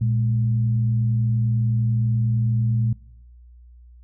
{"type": "tone pair together", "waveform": "sine", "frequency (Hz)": [116.47, 207.7], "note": ["A#2", "G#3"], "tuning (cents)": [-1, 0], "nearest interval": "minor seventh", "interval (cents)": 1001, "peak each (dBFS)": [-18, -29], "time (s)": [0.01, 2.93], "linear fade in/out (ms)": 5, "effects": ["noise-tail reverb RT60 0.8 s tail -22 dB re dry", "added 60 Hz sine -44 dBFS peak until 4.03 s"]}